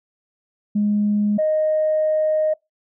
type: tone pair in turn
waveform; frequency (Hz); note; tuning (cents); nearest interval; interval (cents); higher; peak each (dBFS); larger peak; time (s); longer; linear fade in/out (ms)
sine; 207.7 / 620.4; G#3 / D#5; 0 / -5; octave + perfect fifth; 1895; second; -15; neither; 0.75-1.38 / 1.38-2.54; second; 10
effects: noise-tail reverb RT60 0.2 s tail -25 dB re dry + tanh soft clip ceiling -11 dBFS